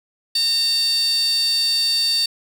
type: tone with high-pass filter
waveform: 15% pulse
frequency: 914 Hz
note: A#5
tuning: 34 cents flat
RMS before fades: -19 dBFS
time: 0.35-2.26 s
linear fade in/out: 5 ms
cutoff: 4500 Hz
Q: 8.4
effects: none